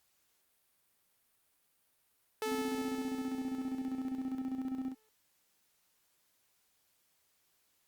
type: tone with exponential decay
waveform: sawtooth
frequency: 435.1 Hz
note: A4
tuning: 19 cents flat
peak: -29 dBFS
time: 2.42-5.09 s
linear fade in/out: 1 ms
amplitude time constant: 580 ms
type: tone with tremolo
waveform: triangle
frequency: 261.6 Hz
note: C4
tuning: in tune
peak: -31 dBFS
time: 2.45-4.95 s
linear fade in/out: 50 ms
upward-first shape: square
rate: 15 Hz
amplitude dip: 55%
effects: white hiss -74 dBFS RMS until 7.87 s + Opus 48 kbps